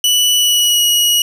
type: tone with pitch glide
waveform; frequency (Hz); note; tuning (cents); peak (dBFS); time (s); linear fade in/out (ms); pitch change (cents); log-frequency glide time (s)
sawtooth; 2960 to 2906; F#7 to F#7; 0 to -32; -7; 0.04-1.22; 2; -32; 0.36-0.82
effects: none

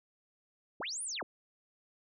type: linear two-way sweep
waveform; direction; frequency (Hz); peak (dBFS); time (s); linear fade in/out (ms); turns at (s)
sine; up then down; 148.6 to 10000 to 148.6; -36; 0.8-1.23; 2; 1.03
effects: none

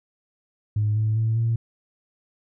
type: tone with pitch steps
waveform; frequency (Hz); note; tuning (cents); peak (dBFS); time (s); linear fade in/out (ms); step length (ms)
sine; 105.8 / 108.71 / 111.7 / 114.78; G#2 / A2 / A2 / A#2; +33 / -20 / +27 / -26; -18; 0.76-1.56; 5; 200
effects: tanh soft clip ceiling -15 dBFS

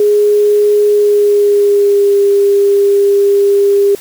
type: tone with pitch glide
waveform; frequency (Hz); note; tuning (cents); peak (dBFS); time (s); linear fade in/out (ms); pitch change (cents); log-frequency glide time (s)
sine; 415.3 to 401.6; G#4 to G4; 0 to +42; -6; 0-3.95; 2; -58; 0.9-2.18
effects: white hiss -34 dBFS RMS until 4 s

